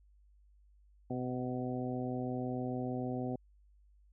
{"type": "harmonic tone with a mistuned harmonic", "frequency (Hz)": 126.4, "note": "B2", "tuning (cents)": 41, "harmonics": [1, 2, 3, 4, 5, 6], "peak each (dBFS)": [-40, -37, -43, -44, -46, -45], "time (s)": [1.1, 3.36], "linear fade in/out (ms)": 5, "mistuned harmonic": 6, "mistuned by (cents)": -25, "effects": ["added 50 Hz sine -61 dBFS peak until 4.12 s"]}